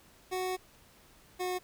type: tone pair in turn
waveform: 25% pulse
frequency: 370 / 364.5 Hz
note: F#4 / F#4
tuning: 0 / -26 cents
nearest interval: unison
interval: 26 cents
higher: first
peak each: -28 dBFS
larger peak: neither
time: 0.31-0.57 / 1.39-1.59 s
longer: first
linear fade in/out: 20 ms
effects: pink hiss -60 dBFS RMS until 1.63 s